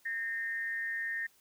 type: tone with amplitude modulation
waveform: sine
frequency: 1833 Hz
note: A#6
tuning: 30 cents flat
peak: -30 dBFS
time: 0.05-1.27 s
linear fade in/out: 10 ms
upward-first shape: sine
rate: 218 Hz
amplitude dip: 60%
effects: white hiss -66 dBFS RMS until 1.4 s